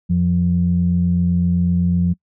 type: tone pair together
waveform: sine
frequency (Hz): 87.31 / 175.23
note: F2 / F3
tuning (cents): 0 / +6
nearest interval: octave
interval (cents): 1206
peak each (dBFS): -19 / -14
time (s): 0.09-2.14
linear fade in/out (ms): 20
effects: noise-tail reverb RT60 0.1 s tail -26 dB re dry + tanh soft clip ceiling -6 dBFS